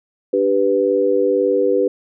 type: chord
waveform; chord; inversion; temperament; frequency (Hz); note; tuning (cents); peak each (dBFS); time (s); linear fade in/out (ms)
sine; G major; second; equal; 293.7 / 392 / 493.9; D4 / G4 / B4; 0 / 0 / 0; -22 / -17 / -16; 0.33-1.88; 5
effects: none